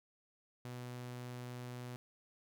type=tone; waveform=sawtooth; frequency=123.47 Hz; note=B2; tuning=in tune; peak=-40 dBFS; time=0.65-1.96 s; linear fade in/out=0 ms; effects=none